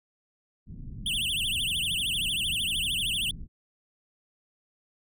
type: low-pass noise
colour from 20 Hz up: pink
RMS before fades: -40 dBFS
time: 0.66-3.48 s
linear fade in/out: 50 ms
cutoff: 220 Hz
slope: 24 dB/octave
type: tone with vibrato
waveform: square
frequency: 3079 Hz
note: G7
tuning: 32 cents flat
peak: -27 dBFS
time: 1.06-3.31 s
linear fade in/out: 2 ms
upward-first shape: triangle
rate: 13 Hz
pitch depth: 280 cents each way
effects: none